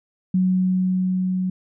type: tone with level ramp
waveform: sine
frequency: 185 Hz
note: F#3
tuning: in tune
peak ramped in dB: -15 to -20 dBFS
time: 0.34-1.5 s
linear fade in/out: 5 ms
effects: none